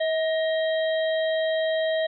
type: harmonic tone with a mistuned harmonic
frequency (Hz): 640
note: D#5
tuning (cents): +49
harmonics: 1 / 3 / 5 / 6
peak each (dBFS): -22 / -32 / -36 / -38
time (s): 0-2.07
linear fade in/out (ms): 10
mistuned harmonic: 3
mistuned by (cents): -40
effects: none